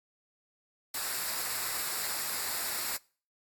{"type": "noise with comb filter", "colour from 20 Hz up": "white", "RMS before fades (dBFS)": -34, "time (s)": [0.94, 2.97], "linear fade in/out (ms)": 5, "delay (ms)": 0.32, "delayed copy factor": -0.55, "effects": ["noise-tail reverb RT60 0.4 s tail -23 dB re dry", "AAC 64 kbps"]}